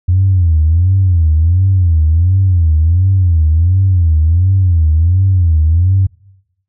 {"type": "tone with vibrato", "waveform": "sine", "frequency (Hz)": 86.5, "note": "F2", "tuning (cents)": -16, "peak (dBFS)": -6, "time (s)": [0.08, 6.07], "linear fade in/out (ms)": 10, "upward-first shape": "sine", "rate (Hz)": 1.4, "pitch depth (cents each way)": 190, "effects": ["noise-tail reverb RT60 1.0 s tail -26 dB re dry", "tanh soft clip ceiling -2 dBFS"]}